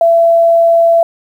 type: tone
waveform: sine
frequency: 671 Hz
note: E5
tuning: 31 cents sharp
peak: -5 dBFS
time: 0.01-1.03 s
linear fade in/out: 2 ms
effects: 7-bit